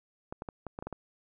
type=clicks; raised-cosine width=1 ms; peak=-24 dBFS; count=8; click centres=0.325 / 0.421 / 0.488 / 0.667 / 0.789 / 0.825 / 0.87 / 0.927 s; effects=none